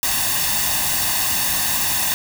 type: noise with comb filter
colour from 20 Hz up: white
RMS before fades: -20 dBFS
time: 0.03-2.14 s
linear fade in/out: 0 ms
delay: 1.1 ms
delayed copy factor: +0.7
effects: none